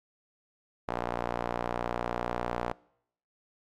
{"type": "tone with band-pass filter", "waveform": "sawtooth", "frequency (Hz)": 59.7, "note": "A#1", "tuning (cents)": 42, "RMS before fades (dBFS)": -33, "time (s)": [0.88, 2.73], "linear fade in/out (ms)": 5, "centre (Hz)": 840, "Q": 1.3, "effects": ["noise-tail reverb RT60 0.7 s tail -24 dB re dry", "MP3 96 kbps"]}